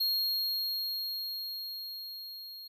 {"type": "tone with level ramp", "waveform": "square", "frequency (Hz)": 4265, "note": "C8", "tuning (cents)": 32, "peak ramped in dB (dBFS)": [-27, -44], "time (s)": [0, 2.68], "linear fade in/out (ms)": 10, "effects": []}